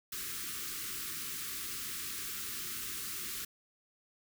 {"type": "band-stop noise", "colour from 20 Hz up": "white", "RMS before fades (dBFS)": -40, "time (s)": [0.12, 3.45], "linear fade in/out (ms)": 5, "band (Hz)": [430, 1100], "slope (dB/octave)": 96, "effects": []}